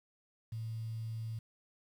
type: tone with quantisation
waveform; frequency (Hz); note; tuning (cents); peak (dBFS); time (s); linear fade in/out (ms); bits
sine; 112.5; A2; +39; -37; 0.52-1.39; 5; 10
effects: none